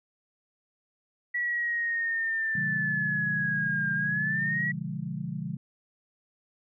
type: exponential two-way sweep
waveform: sine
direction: down then up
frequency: 1942 to 1600 to 1942 Hz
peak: -26 dBFS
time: 1.34-4.72 s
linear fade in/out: 10 ms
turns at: 3.93 s
type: chord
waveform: sine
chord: B diminished seventh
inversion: none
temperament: equal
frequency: 123.47 / 146.83 / 174.61 / 207.7 Hz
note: B2 / D3 / F3 / Ab3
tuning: 0 / 0 / 0 / 0 cents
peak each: -41 / -35 / -35 / -38 dBFS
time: 2.55-5.57 s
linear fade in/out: 5 ms
effects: none